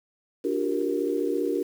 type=chord; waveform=sine; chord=G minor seventh; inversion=second; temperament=equal with one note detuned; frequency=293.7 / 357.2 / 392 / 466.2 Hz; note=D4 / F4 / G4 / Bb4; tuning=0 / +39 / 0 / 0 cents; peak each=-29 dBFS; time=0.44-1.63 s; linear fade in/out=10 ms; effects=8-bit